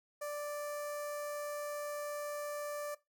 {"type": "tone with notch filter", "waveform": "sawtooth", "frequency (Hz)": 587.3, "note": "D5", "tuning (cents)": 0, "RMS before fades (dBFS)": -40, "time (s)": [0.21, 2.95], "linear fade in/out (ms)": 10, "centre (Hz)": 3300, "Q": 0.61, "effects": ["noise-tail reverb RT60 0.2 s tail -18 dB re dry"]}